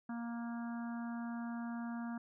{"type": "harmonic tone", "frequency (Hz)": 234.5, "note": "A#3", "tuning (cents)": 11, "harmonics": [1, 3, 4, 5, 6, 7], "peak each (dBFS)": [-39, -51, -53, -55, -54, -56], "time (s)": [0.09, 2.18], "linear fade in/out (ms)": 5, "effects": []}